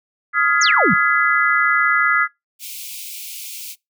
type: chord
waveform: sine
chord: F half-diminished seventh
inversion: third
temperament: just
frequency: 1257.2 / 1396.9 / 1676.3 / 2012 Hz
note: Eb6 / F6 / Ab6 / Cb7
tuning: +18 / 0 / +16 / +32 cents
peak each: -19 dBFS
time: 0.33-2.28 s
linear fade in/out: 50 ms
type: exponential sweep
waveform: sine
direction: down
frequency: 7200 to 148.2 Hz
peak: -15 dBFS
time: 0.61-0.94 s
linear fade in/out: 5 ms
type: high-pass noise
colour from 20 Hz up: white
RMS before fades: -32 dBFS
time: 2.59-3.76 s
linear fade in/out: 50 ms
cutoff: 2200 Hz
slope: 96 dB/octave
effects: noise-tail reverb RT60 0.2 s tail -24 dB re dry